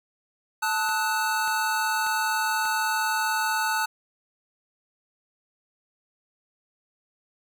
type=chord; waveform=square; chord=D# diminished; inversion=second; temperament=equal with one note detuned; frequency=880 / 1275.8 / 1480 Hz; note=A5 / D#6 / F#6; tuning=0 / +43 / 0 cents; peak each=-27 / -32 / -28 dBFS; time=0.62-3.86 s; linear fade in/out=10 ms
type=click train; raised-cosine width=0.3 ms; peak=-25 dBFS; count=4; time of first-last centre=0.89-2.655 s; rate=1.7 Hz
effects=none